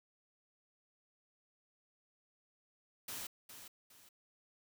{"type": "noise with echo", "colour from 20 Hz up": "white", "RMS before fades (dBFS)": -44, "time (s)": [3.08, 3.27], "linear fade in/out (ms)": 5, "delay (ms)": 410, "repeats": 2, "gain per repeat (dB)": -9, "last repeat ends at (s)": 4.09, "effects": []}